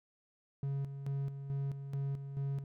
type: tone with tremolo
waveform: triangle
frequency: 138.59 Hz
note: C#3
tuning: in tune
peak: -31 dBFS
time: 0.63-2.64 s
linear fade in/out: 2 ms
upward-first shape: square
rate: 2.3 Hz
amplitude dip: 60%
effects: none